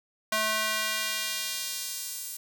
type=tone with high-pass filter sweep; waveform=square; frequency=216.6 Hz; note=A3; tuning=27 cents flat; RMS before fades=-31 dBFS; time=0.32-2.37 s; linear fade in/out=5 ms; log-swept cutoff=920 to 9000 Hz; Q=0.78; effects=none